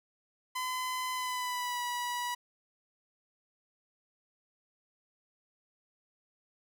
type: tone with pitch glide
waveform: sawtooth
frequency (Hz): 1017 to 973.9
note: C6 to B5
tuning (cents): -50 to -24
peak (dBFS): -29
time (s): 0.55-2.35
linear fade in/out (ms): 10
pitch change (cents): -74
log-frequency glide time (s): 1.13-1.82
effects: none